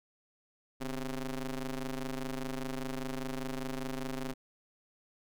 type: ring-modulated tone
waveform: sawtooth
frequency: 134.5 Hz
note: C3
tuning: 48 cents sharp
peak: -28 dBFS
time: 0.8-4.34 s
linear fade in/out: 20 ms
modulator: 122 Hz
effects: none